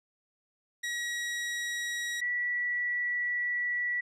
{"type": "tone pair in turn", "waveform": ["sawtooth", "sine"], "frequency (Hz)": [1910, 1949], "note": ["A#6", "B6"], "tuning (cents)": [42, -23], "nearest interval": "unison", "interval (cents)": 35, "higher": "second", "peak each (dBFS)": -28, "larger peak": "neither", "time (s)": [[0.83, 2.21], [2.21, 4.01]], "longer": "second", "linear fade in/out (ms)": 10, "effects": ["low-pass 9000 Hz 12 dB/octave"]}